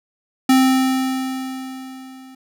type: tone with level ramp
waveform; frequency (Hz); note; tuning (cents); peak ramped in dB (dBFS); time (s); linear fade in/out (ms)
square; 261.6; C4; 0; -10 to -40; 0.49-2.35; 5
effects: none